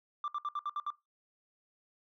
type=tone bursts; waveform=sine; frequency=1180 Hz; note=D6; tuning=8 cents sharp; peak=-30 dBFS; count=7; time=0.24-0.904 s; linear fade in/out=2 ms; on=40 ms; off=64 ms; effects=noise-tail reverb RT60 0.2 s tail -20 dB re dry + tanh soft clip ceiling -31 dBFS